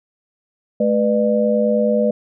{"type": "tone cluster", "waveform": "sine", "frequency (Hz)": [216.1, 492.8, 602], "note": ["A3", "B4", "D5"], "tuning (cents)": [-31, -4, 43], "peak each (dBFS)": -18, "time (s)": [0.8, 2.11], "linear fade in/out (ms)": 5, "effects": []}